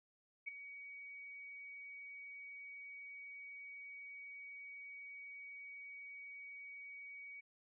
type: tone with ADSR envelope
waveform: sine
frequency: 2256 Hz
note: C#7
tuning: 30 cents sharp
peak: -38 dBFS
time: 0.46-7.41 s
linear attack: 21 ms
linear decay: 11 ms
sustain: -11 dB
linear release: 14 ms
effects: none